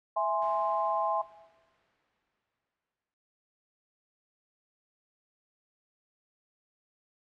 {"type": "chord", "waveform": "sine", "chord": "E augmented", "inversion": "none", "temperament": "equal", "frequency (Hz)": [659.3, 830.6, 1046.5], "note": ["E5", "G#5", "B#5"], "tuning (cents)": [0, 0, 0], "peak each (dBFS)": -30, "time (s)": [0.16, 1.22], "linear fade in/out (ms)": 10}
{"type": "noise with exponential decay", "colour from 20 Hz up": "white", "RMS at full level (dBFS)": -45, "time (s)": [0.42, 3.14], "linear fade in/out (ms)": 1, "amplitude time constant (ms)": 590}
{"effects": ["noise-tail reverb RT60 1.0 s tail -19 dB re dry", "low-pass 2000 Hz 12 dB/octave"]}